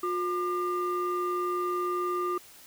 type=tone pair together; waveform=sine; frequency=357.8 / 1200 Hz; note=F4 / D6; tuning=+42 / +37 cents; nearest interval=octave + major sixth; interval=2095 cents; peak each=-28 dBFS; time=0.03-2.38 s; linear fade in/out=5 ms; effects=tanh soft clip ceiling -23 dBFS + white hiss -52 dBFS RMS until 2.66 s